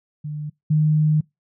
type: tone pair in turn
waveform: sine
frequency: 150 / 153.42 Hz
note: D3 / D#3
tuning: +37 / -24 cents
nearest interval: unison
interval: 39 cents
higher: second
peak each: -26 / -14 dBFS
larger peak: second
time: 0.24-0.5 / 0.7-1.21 s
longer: second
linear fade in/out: 10 ms
effects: noise-tail reverb RT60 0.2 s tail -25 dB re dry